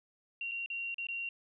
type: tone with dropouts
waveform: sine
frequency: 2755 Hz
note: F7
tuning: 24 cents flat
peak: -35 dBFS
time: 0.41-1.29 s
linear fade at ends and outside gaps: 2 ms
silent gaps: 0.513-0.517 / 0.661-0.701 / 0.944-0.982 / 1.069-1.086 s
effects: none